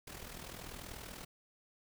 pink noise with amplitude modulation, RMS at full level -45 dBFS, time 0.07-1.25 s, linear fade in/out 5 ms, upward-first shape sine, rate 40.5 Hz, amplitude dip 65%, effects none

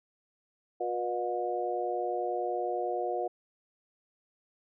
harmonic tone with a mistuned harmonic, 120 Hz, B2, 49 cents flat, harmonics 3 / 4 / 5 / 6, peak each -35 / -35 / -37 / -33 dBFS, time 0.8-3.28 s, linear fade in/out 10 ms, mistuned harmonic 5, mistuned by +31 cents, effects none

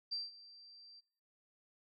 sine tone with ADSR envelope, 4699 Hz, D8, in tune, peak -35 dBFS, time 0.11-1.01 s, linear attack 17 ms, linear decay 180 ms, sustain -20 dB, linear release 22 ms, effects noise-tail reverb RT60 0.8 s tail -26 dB re dry

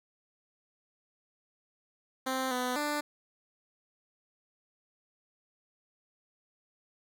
10% pulse tone with pitch steps, 261.4 / 250.4 / 295.5 Hz, C4 / B3 / D4, -1 / +24 / +11 cents, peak -22 dBFS, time 2.26-3.01 s, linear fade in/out 10 ms, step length 250 ms, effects none

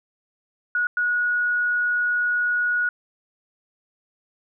sine tone bursts at uneven times, 1456 Hz, F#6, 28 cents flat, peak -19 dBFS, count 2, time 0.75-0.87 / 0.97-2.89 s, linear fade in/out 2 ms, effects none

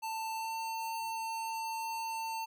square tone with pitch glide, 890 to 900.3 Hz, A5 to A5, +20 to +39 cents, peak -36 dBFS, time 0.02-2.46 s, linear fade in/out 20 ms, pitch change +19 cents, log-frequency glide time 0.35-0.52 s, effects none

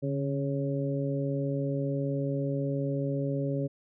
harmonic tone with a mistuned harmonic, 138.6 Hz, C#3, in tune, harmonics 1 / 2 / 3 / 4, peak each -30 / -33 / -36 / -35 dBFS, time 0.02-3.68 s, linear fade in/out 20 ms, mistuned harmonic 1, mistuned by +49 cents, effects none

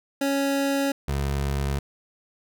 25% pulse tone pair in turn, 277.2 / 69.58 Hz, C#4 / C#2, 0 / +7 cents, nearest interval 2 octaves, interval 2393 cents, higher first, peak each -18 / -20 dBFS, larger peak first, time 0.21-0.92 / 1.08-1.79 s, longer neither, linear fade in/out 5 ms, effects none

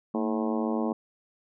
harmonic tone with a mistuned harmonic, 107.8 Hz, A2, 35 cents flat, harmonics 2 / 3 / 4 / 5 / 6 / 7 / 8 / 9 / 10, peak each -28 / -32 / -34 / -36 / -38 / -39 / -40 / -41 / -42 dBFS, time 0.14-0.93 s, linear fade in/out 5 ms, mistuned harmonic 2, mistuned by +91 cents, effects none

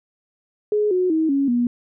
sine tone with pitch steps, 420.1 / 365.7 / 318.4 / 277.2 / 241.3 Hz, G#4 / F#4 / D#4 / C#4 / B3, +20 / -20 / +40 / 0 / -40 cents, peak -16 dBFS, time 0.72-1.67 s, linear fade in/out 2 ms, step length 190 ms, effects none

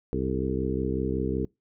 harmonic tone with a mistuned harmonic, 65.41 Hz, C2, in tune, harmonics 1 / 2 / 3 / 4 / 5 / 6 / 7, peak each -33 / -33 / -33 / -33 / -33 / -33 / -33 dBFS, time 0.13-1.45 s, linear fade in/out 0 ms, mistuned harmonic 7, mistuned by -43 cents, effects noise-tail reverb RT60 0.2 s tail -24 dB re dry

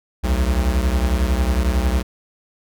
square beating tone pair, 61.74 / 72.74 Hz, B1 / D2, 0 / -16 cents, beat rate 11 Hz, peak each -18 / -22 dBFS, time 0.23-2.03 s, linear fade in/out 20 ms, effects none

